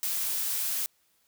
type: noise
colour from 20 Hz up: blue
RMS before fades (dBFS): -30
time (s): 0.03-0.86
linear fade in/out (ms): 0
effects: white hiss -69 dBFS RMS until 1.27 s